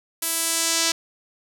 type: tone with band-pass filter sweep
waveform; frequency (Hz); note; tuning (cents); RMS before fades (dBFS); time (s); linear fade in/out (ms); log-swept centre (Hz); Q
sawtooth; 330; E4; +2; -23; 0.22-0.92; 5; 12000 to 5600; 1.3
effects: none